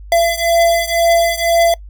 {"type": "beating tone pair", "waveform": "square", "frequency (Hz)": [675, 677], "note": ["E5", "E5"], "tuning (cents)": [41, 46], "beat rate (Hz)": 2, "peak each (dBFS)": [-14, -16], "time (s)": [0.12, 1.74], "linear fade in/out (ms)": 2, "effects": ["noise-tail reverb RT60 0.1 s tail -23 dB re dry", "added 50 Hz sine -31 dBFS peak until 1.89 s"]}